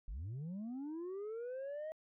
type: linear sweep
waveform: sine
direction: up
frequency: 39.01 to 637 Hz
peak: -38 dBFS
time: 0.08-1.92 s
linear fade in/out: 0 ms
effects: tanh soft clip ceiling -40 dBFS